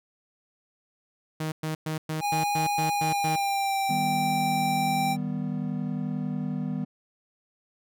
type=tone bursts; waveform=sawtooth; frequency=156.7 Hz; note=D#3; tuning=13 cents sharp; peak=-24 dBFS; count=9; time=1.4-3.36 s; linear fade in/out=5 ms; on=120 ms; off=110 ms
type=tone with pitch glide; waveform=square; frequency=820 to 783 Hz; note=G#5 to G5; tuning=-22 to -2 cents; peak=-25 dBFS; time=2.2-5.17 s; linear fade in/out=50 ms; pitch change=-80 cents; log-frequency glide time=2.91-3.75 s
type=chord; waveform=triangle; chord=Eb augmented; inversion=none; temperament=equal; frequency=155.56 / 196 / 246.9 Hz; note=Eb3 / G3 / B3; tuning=0 / 0 / 0 cents; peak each=-30 dBFS; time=3.89-6.85 s; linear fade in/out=10 ms
effects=none